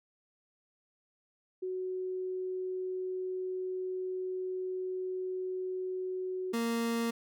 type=tone pair in turn; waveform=sine / 30% pulse; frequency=370.8 / 231.7 Hz; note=F#4 / A#3; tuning=+4 / -10 cents; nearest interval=minor sixth; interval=814 cents; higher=first; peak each=-33 / -27 dBFS; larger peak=second; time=1.62-6.53 / 6.53-7.11 s; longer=first; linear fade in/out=10 ms; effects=none